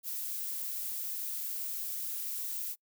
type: noise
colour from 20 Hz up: violet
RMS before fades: -37 dBFS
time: 0.03-2.76 s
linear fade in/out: 50 ms
effects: noise-tail reverb RT60 0.1 s tail -26 dB re dry